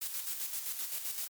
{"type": "noise with tremolo", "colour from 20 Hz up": "blue", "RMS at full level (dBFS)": -36, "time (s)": [0.01, 1.28], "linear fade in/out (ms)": 10, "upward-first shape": "square", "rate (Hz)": 7.7, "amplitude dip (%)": 45, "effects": ["MP3 96 kbps"]}